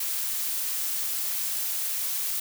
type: noise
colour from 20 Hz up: blue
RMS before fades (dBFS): -29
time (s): 0-2.4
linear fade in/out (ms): 5
effects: none